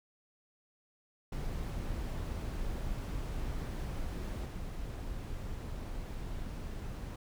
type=noise with level steps; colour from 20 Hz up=brown; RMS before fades=-37 / -40 dBFS; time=1.32-7.16 s; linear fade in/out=5 ms; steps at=4.45 s; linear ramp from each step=10 ms; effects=none